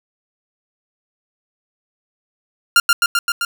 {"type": "tone with echo", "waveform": "sawtooth", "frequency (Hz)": 1396.9, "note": "F6", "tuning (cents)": 0, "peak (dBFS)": -4, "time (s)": [2.76, 2.8], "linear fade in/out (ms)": 2, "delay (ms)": 130, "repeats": 5, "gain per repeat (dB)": -2, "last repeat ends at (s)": 3.45, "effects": []}